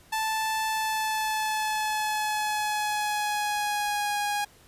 sawtooth tone with pitch glide, 878 to 823.9 Hz, A5 to G#5, -4 to -14 cents, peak -22 dBFS, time 0.12-4.45 s, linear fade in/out 10 ms, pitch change -110 cents, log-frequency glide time 0.66-4.17 s, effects pink hiss -56 dBFS RMS until 4.67 s + resampled to 32000 Hz

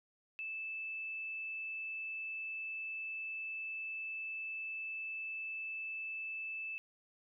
sine tone, 2630 Hz, E7, 5 cents flat, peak -39 dBFS, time 0.39-6.78 s, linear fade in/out 0 ms, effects none

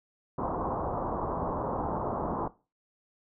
white low-pass noise, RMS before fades -32 dBFS, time 0.38-2.48 s, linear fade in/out 5 ms, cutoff 1100 Hz, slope 48 dB/octave, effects noise-tail reverb RT60 0.3 s tail -18 dB re dry

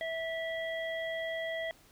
harmonic tone, 654 Hz, E5, 14 cents flat, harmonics 1 / 3 / 5, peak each -35 / -38 / -45 dBFS, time 0.01-1.71 s, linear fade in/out 0 ms, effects pink hiss -61 dBFS RMS until 1.91 s

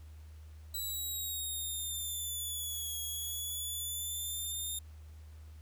5% pulse exponential two-way sweep, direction down then up, 3951 to 3322 to 3657 Hz, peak -29 dBFS, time 0.74-4.79 s, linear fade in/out 5 ms, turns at 2.99 s, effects added 77 Hz sine -48 dBFS peak until 5.61 s + pink hiss -66 dBFS RMS until 5.61 s

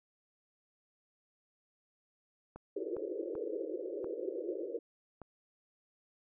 clicks, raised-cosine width 1 ms, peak -33 dBFS, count 5, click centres 2.56 / 2.967 / 3.353 / 4.044 / 5.217 s
pink band-pass noise, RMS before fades -39 dBFS, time 2.76-4.79 s, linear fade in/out 5 ms, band 320 to 550 Hz, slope 96 dB/octave
effects none

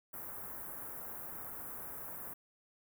white band-stop noise, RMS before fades -45 dBFS, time 0.13-2.34 s, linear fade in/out 10 ms, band 1500 to 12000 Hz, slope 24 dB/octave, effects none

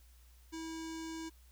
square tone with low-pass filter, 324 Hz, E4, 30 cents flat, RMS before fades -43 dBFS, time 0.52-1.3 s, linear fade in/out 20 ms, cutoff 6900 Hz, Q 2.7, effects added 60 Hz sine -58 dBFS peak until 1.51 s + white hiss -68 dBFS RMS until 1.51 s

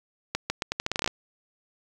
accelerating click train, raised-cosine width 0.2 ms, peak -9 dBFS, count 13, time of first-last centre 0.35-1.077 s, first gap 150 ms, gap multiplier 0.81, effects 8-bit

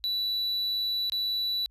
triangle tone with dropouts, 3951 Hz, B7, in tune, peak -25 dBFS, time 0.04-1.66 s, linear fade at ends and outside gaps 0 ms, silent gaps 1.098-1.121 s, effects added 54 Hz sine -58 dBFS peak until 1.7 s + resampled to 32000 Hz

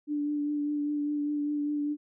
sine tone with vibrato, 293.7 Hz, D4, in tune, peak -27 dBFS, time 0.07-1.97 s, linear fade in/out 50 ms, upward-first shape triangle, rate 5 Hz, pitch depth 21 cents each way, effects none

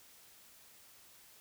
silence, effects white hiss -60 dBFS RMS until 1.4 s

